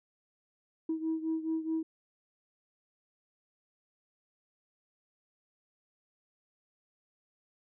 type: beating tone pair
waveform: sine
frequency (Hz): 320 / 324.7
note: D#4 / E4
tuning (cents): +49 / -26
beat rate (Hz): 4.7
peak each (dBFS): -31 / -35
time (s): 0.89-1.83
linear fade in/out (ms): 5
effects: tanh soft clip ceiling -25 dBFS